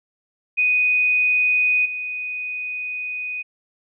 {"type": "tone with level steps", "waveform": "sine", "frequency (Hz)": 2489, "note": "D#7", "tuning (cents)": 0, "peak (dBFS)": [-15, -25], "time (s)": [0.57, 3.43], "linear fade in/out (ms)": 20, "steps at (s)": 1.85, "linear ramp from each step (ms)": 10, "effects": []}